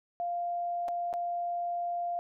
sine tone with dropouts, 697 Hz, F5, 4 cents flat, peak -30 dBFS, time 0.2-2.19 s, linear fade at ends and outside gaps 0 ms, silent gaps 0.882-0.886 / 1.129-1.138 s, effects none

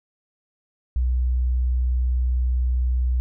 sine tone, 62.2 Hz, B1, 13 cents sharp, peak -18 dBFS, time 0.96-3.2 s, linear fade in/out 0 ms, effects none

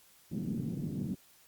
white band-pass noise, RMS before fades -36 dBFS, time 0.31-1.15 s, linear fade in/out 10 ms, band 130 to 240 Hz, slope 24 dB/octave, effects white hiss -62 dBFS RMS until 1.47 s + Opus 48 kbps

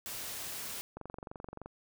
white noise, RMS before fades -41 dBFS, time 0.06-0.81 s, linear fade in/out 0 ms
click train, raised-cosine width 1 ms, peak -29 dBFS, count 17, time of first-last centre 0.97-1.66 s, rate 23.2 Hz
effects none

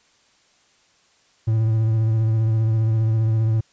triangle tone with vibrato, 111.1 Hz, A2, 17 cents sharp, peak -14 dBFS, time 1.47-3.61 s, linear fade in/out 10 ms, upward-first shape triangle, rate 15 Hz, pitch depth 35 cents each way, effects white hiss -59 dBFS RMS until 3.72 s + resampled to 16000 Hz

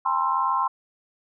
sine tone cluster, 802 / 890 / 972 / 1053 / 1332 Hz, G5 / A5 / B5 / C6 / E6, +39 / +20 / -28 / +11 / +18 cents, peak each -30 / -30 / -30 / -22 / -31 dBFS, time 0.05-0.68 s, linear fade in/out 10 ms, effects none

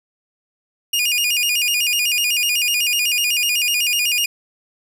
sawtooth tone with vibrato, 2637 Hz, E7, in tune, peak -13 dBFS, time 0.93-4.26 s, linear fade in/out 5 ms, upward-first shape square, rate 8 Hz, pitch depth 130 cents each way, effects none

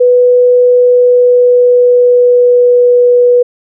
sine tone with pitch glide, 493.9 to 489.1 Hz, B4 to B4, 0 to -17 cents, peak -3 dBFS, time 0-3.43 s, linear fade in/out 10 ms, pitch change -17 cents, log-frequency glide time 0.57-3.08 s, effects none

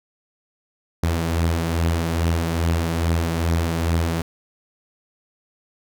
sawtooth beating tone pair, 81.2 / 83.6 Hz, E2 / E2, -26 / +25 cents, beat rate 2.4 Hz, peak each -22 / -16 dBFS, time 1.03-4.22 s, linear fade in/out 5 ms, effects none

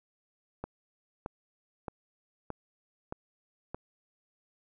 click train, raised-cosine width 1 ms, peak -22 dBFS, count 6, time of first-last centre 0.64-3.746 s, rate 1.61 Hz, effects none

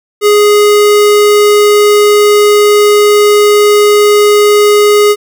square tone, 415.3 Hz, G#4, in tune, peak -4 dBFS, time 0.21-5.16 s, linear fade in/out 50 ms, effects none

